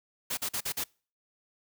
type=noise bursts; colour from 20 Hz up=white; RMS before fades=-32 dBFS; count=5; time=0.3-0.841 s; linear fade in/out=10 ms; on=73 ms; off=44 ms; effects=noise-tail reverb RT60 0.4 s tail -26 dB re dry